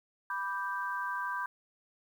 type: chord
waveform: sine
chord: G major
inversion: first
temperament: equal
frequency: 987.8 / 1174.7 / 1568 Hz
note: B5 / D6 / G6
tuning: 0 / 0 / 0 cents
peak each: -36 / -39 / -36 dBFS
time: 0.3-1.46 s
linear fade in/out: 2 ms
effects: 10-bit